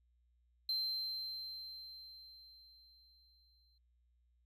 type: tone with exponential decay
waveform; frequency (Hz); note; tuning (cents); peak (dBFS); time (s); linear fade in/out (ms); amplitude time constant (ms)
triangle; 4118; C8; -28; -32; 0.69-3.78; 2; 670
effects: added 60 Hz sine -70 dBFS peak until 4.45 s